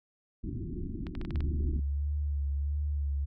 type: low-pass noise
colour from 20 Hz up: pink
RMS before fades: -36 dBFS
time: 0.43-1.8 s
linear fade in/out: 10 ms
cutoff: 370 Hz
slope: 96 dB/octave
type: clicks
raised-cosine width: 0.3 ms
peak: -28 dBFS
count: 7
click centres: 1.068 / 1.152 / 1.214 / 1.25 / 1.307 / 1.358 / 1.406 s
type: tone with vibrato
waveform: sine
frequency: 71.9 Hz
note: D2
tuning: 36 cents flat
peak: -28 dBFS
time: 1.33-3.26 s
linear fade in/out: 20 ms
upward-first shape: sine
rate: 1.5 Hz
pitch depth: 40 cents each way
effects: none